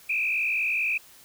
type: tone with frequency modulation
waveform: sine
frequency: 2481 Hz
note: D#7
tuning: 6 cents flat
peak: -23 dBFS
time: 0.09-0.98 s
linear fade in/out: 10 ms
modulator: 55.5 Hz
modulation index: 2.3
effects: white hiss -52 dBFS RMS until 1.24 s